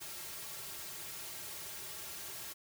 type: noise with comb filter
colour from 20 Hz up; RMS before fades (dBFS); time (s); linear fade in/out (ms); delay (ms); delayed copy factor
white; -45; 0-2.54; 20; 4; -0.75
effects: none